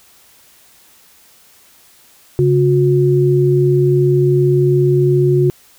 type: tone pair together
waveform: sine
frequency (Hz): 138.59 / 361.3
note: C#3 / F#4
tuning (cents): 0 / -41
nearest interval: octave + perfect fourth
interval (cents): 1659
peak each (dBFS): -12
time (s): 2.39-5.5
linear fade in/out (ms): 0
effects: white hiss -48 dBFS RMS until 5.78 s